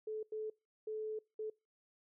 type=tone bursts at uneven times; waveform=sine; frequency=433.1 Hz; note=A4; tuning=27 cents flat; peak=-38 dBFS; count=4; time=0.07-0.23 / 0.32-0.5 / 0.87-1.19 / 1.39-1.5 s; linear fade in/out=5 ms; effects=noise-tail reverb RT60 0.3 s tail -26 dB re dry